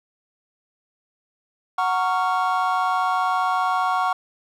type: chord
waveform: triangle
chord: Gb major seventh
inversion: none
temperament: just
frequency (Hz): 740 / 925 / 1110 / 1387.5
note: Gb5 / Bb5 / Db6 / F6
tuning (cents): 0 / -14 / +2 / -12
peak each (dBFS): -21 / -26 / -21 / -26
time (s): 1.78-4.13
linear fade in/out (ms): 5
effects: none